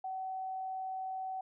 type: tone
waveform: sine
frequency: 757 Hz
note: F#5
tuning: 39 cents sharp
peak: -36 dBFS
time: 0.04-1.41 s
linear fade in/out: 5 ms
effects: none